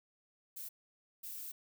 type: noise bursts at uneven times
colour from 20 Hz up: violet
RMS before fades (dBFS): -45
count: 2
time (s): 0.56-0.69 / 1.23-1.52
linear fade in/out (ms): 10
effects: none